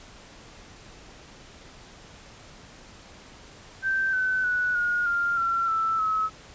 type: tone with pitch steps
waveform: sine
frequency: 1558 / 1516.3 / 1475.7 / 1436.1 / 1397.7 / 1360.2 / 1323.8 / 1288.4 Hz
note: G6 / F#6 / F#6 / F6 / F6 / F6 / E6 / E6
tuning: -11 / +42 / -5 / +48 / +1 / -46 / +7 / -40 cents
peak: -22 dBFS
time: 3.82-6.3 s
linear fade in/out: 50 ms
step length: 310 ms
effects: pink hiss -48 dBFS RMS until 6.54 s + resampled to 16000 Hz